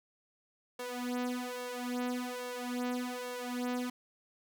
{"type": "tone with flanger", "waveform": "sawtooth", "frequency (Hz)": 247.4, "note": "B3", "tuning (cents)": 3, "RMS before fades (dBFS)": -37, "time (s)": [0.79, 3.9], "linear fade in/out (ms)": 5, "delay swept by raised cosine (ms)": [1.8, 4], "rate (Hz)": 1.2, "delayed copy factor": 0.9, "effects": []}